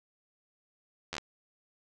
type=slowing click train; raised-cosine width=0.2 ms; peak=-18 dBFS; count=5; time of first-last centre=1.13-1.182 s; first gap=11 ms; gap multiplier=1.11; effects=resampled to 22050 Hz + 8-bit